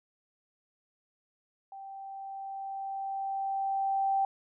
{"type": "tone with level ramp", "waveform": "sine", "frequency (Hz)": 781, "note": "G5", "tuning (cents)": -7, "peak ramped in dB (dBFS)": [-42, -24], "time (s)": [1.72, 4.25], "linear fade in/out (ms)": 2, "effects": []}